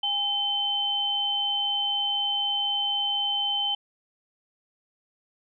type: tone pair together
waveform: sine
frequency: 816 / 3078 Hz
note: G#5 / G7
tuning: -31 / -32 cents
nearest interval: octave + major seventh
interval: 2299 cents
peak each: -32 / -24 dBFS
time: 0.03-3.75 s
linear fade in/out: 5 ms
effects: none